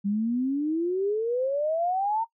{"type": "exponential sweep", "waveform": "sine", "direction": "up", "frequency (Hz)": [196, 923], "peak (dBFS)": -23, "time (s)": [0.04, 2.25], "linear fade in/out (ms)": 20, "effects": ["noise-tail reverb RT60 0.1 s tail -18 dB re dry"]}